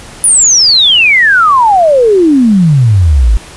sine exponential sweep, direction down, 9956 to 49.61 Hz, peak -3 dBFS, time 0.24-3.37 s, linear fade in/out 0 ms, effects pink hiss -31 dBFS RMS until 3.56 s + resampled to 24000 Hz

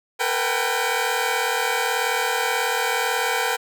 15% pulse tone cluster, 456.1 / 494.4 / 761 / 802 Hz, A#4 / B4 / F#5 / G5, -38 / +2 / +48 / +39 cents, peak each -20 dBFS, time 0.19-3.57 s, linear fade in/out 20 ms, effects none

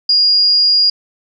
sine tone, 4851 Hz, D#8, 45 cents flat, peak -8 dBFS, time 0.09-0.9 s, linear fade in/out 5 ms, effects none

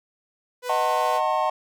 sawtooth tone, 496.4 Hz, B4, 9 cents sharp, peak -25 dBFS, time 0.62-1.21 s, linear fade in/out 50 ms
triangle chord, D# diminished seventh, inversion none, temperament just, 622.3 / 746.7 / 896 / 1075.3 Hz, D#5 / F#5 / A5 / C6, 0 / +16 / +31 / +47 cents, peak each -24 dBFS, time 0.69-1.5 s, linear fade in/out 5 ms
effects none

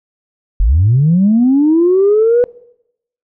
sine linear sweep, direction up, 39.59 to 495.2 Hz, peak -6 dBFS, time 0.6-2.44 s, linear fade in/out 0 ms, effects noise-tail reverb RT60 0.8 s tail -23 dB re dry + tanh soft clip ceiling -3 dBFS

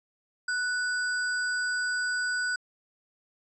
sine tone with sample-and-hold, 1480 Hz, F#6, in tune, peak -26 dBFS, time 0.48-2.56 s, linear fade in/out 5 ms, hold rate 6300 Hz, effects resampled to 22050 Hz

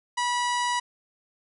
harmonic tone, 974 Hz, B5, 24 cents flat, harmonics 1 / 2 / 3 / 4 / 5 / 6 / 7 / 8 / 9 / 10, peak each -25 / -31 / -35 / -37 / -39 / -41 / -42 / -43 / -44 / -45 dBFS, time 0.17-0.8 s, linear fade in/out 10 ms, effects none

